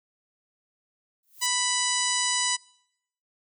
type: noise with exponential growth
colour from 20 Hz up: violet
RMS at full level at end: -35 dBFS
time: 1.23-1.46 s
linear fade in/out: 2 ms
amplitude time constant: 48 ms
type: harmonic tone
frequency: 989 Hz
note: B5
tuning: 2 cents sharp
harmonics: 1 / 2 / 3 / 4 / 5 / 6 / 7 / 8 / 9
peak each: -32 / -32 / -32 / -32 / -32 / -32 / -32 / -32 / -32 dBFS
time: 1.41-2.57 s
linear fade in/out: 20 ms
effects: noise-tail reverb RT60 0.8 s tail -26 dB re dry